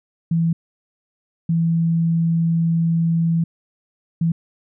sine tone bursts at uneven times, 165.9 Hz, E3, 11 cents sharp, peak -15 dBFS, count 3, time 0.31-0.53 / 1.49-3.44 / 4.21-4.32 s, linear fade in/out 5 ms, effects none

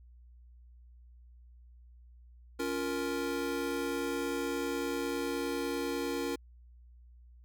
square chord, Bb minor, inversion first, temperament just, 279.7 / 349.6 / 466.2 Hz, Db4 / F4 / Bb4, +16 / +2 / 0 cents, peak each -37 / -38 / -37 dBFS, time 2.59-6.36 s, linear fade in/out 10 ms, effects added 60 Hz sine -53 dBFS peak until 7.44 s

